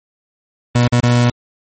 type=tone with dropouts; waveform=30% pulse; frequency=121.1 Hz; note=B2; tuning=34 cents flat; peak=-7 dBFS; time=0.75-1.3 s; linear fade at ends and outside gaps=5 ms; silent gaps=0.878-0.923 / 1.004-1.031 s; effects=MP3 32 kbps